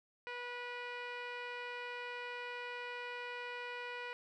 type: tone with low-pass filter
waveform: 15% pulse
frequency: 487.7 Hz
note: B4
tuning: 22 cents flat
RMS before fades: -44 dBFS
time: 0.27-4.13 s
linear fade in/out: 0 ms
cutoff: 2900 Hz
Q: 4.2
effects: none